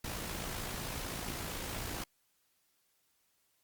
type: noise with amplitude modulation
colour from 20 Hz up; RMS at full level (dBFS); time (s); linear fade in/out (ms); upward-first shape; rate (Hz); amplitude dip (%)
pink; -38; 0.04-2.04; 5; sine; 55.7; 45
effects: white hiss -75 dBFS RMS until 3.63 s + Opus 48 kbps